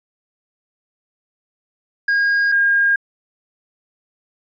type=tone pair in turn; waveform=triangle / sine; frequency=1629 / 1618.7 Hz; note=G#6 / G#6; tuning=-34 / -45 cents; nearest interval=unison; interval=11 cents; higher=first; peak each=-12 dBFS; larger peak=neither; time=2.08-2.52 / 2.52-2.96 s; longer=neither; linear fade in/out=5 ms; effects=resampled to 16000 Hz